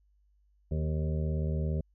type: harmonic tone with a mistuned harmonic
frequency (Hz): 77.5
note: D#2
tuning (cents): -6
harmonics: 1 / 2 / 3 / 5 / 6 / 7 / 8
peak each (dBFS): -30 / -32 / -41 / -42 / -46 / -44 / -49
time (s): 0.71-1.81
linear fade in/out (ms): 5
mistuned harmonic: 6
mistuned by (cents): -15
effects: added 50 Hz sine -64 dBFS peak until 1.94 s